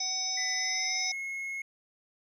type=harmonic tone; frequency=749 Hz; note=F#5; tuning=21 cents sharp; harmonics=1 / 3 / 5 / 7 / 8; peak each=-42 / -42 / -42 / -32 / -34 dBFS; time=0-1.12 s; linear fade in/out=5 ms
type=tone with pitch glide; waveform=triangle; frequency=2001 to 2170 Hz; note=B6 to C#7; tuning=+22 to -37 cents; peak=-32 dBFS; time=0.37-1.62 s; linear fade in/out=5 ms; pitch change=+141 cents; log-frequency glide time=0.56-1.08 s
effects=none